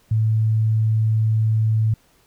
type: tone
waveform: sine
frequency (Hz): 110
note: A2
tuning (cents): 0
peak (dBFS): -15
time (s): 0.11-1.94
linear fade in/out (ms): 5
effects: pink hiss -58 dBFS RMS until 2.26 s